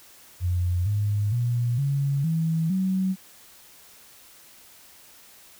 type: tone with pitch steps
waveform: sine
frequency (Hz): 89 / 103.42 / 120.18 / 139.66 / 162.29 / 188.58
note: F2 / G#2 / B2 / C#3 / E3 / F#3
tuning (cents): +33 / -7 / -47 / +13 / -27 / +33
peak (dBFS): -21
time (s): 0.4-3.16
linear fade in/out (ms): 50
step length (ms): 460
effects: white hiss -51 dBFS RMS until 5.59 s